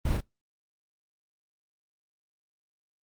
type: noise with echo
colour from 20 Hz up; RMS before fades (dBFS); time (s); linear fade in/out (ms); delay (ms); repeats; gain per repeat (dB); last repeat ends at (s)
brown; -27; 0.05-0.17; 5; 37; 1; -3; 0.207
effects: noise-tail reverb RT60 0.2 s tail -23 dB re dry + Opus 24 kbps